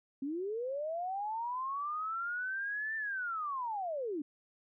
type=linear two-way sweep; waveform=sine; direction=up then down; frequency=261.6 to 1790 to 273.2 Hz; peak=-34 dBFS; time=0.22-4.22 s; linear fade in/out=5 ms; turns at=2.96 s; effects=none